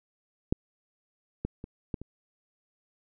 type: clicks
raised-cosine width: 3 ms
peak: -11 / -17 / -26 / -18 / -27 dBFS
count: 5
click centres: 0.525 / 1.45 / 1.641 / 1.942 / 2.016 s
effects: none